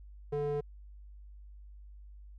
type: tone with band-pass filter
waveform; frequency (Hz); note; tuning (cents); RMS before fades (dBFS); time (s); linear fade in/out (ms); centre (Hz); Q
square; 145.7; D3; -13; -33; 0.32-0.61; 10; 420; 2.4
effects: added 50 Hz sine -48 dBFS peak until 2.38 s